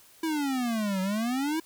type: exponential two-way sweep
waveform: square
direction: down then up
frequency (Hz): 329.6 to 185 to 329.6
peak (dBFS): -27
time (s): 0.23-1.6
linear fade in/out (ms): 5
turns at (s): 1.01
effects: white hiss -56 dBFS RMS until 1.65 s